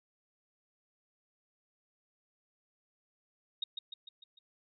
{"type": "tone with echo", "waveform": "sine", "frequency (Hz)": 3729, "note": "A#7", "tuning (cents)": 0, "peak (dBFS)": -31, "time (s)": [3.62, 3.64], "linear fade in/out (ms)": 5, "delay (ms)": 150, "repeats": 5, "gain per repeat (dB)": -5, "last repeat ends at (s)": 4.39, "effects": []}